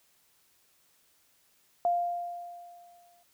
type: tone with exponential decay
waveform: sine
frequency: 698.5 Hz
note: F5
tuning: in tune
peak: -22 dBFS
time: 1.85-3.23 s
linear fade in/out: 1 ms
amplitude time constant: 300 ms
effects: white hiss -67 dBFS RMS until 3.33 s